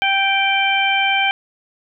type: harmonic tone with a mistuned harmonic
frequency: 784 Hz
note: G5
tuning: in tune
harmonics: 1 / 2 / 3 / 4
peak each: -19 / -22 / -18 / -21 dBFS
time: 0.02-1.31 s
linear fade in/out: 0 ms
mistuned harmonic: 4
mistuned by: -17 cents
effects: none